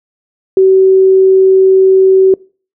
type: tone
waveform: sine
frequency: 380.5 Hz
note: F#4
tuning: 48 cents sharp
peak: -3 dBFS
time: 0.57-2.34 s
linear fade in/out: 2 ms
effects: noise-tail reverb RT60 0.4 s tail -25 dB re dry